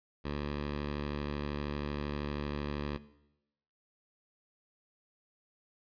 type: tone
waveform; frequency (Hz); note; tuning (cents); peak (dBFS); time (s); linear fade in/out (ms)
10% pulse; 72.8; D2; -15; -26; 0.24-2.98; 20
effects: noise-tail reverb RT60 0.9 s tail -17 dB re dry + resampled to 11025 Hz